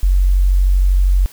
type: tone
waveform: sine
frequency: 46.39 Hz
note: F#1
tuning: 5 cents sharp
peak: -9 dBFS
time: 0.03-1.26 s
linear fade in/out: 0 ms
effects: white hiss -42 dBFS RMS until 1.32 s